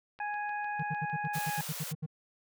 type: click train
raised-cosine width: 0.3 ms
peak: -37 dBFS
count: 8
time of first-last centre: 0.19-1.251 s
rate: 6.6 Hz
type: harmonic tone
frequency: 830.6 Hz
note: G#5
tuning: in tune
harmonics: 1 / 2 / 3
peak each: -34 / -38 / -45 dBFS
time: 0.2-1.61 s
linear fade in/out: 2 ms
type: tone bursts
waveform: triangle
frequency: 155.56 Hz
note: D#3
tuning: in tune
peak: -30 dBFS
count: 12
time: 0.79-2.063 s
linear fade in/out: 10 ms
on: 41 ms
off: 71 ms
type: high-pass noise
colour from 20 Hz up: white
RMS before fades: -40 dBFS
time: 1.33-1.93 s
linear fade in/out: 20 ms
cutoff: 450 Hz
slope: 96 dB/octave
effects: none